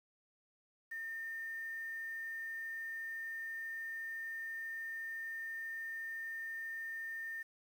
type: tone with quantisation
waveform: sine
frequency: 1813 Hz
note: A#6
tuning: 49 cents flat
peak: -40 dBFS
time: 0.91-7.43 s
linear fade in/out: 10 ms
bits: 10
effects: none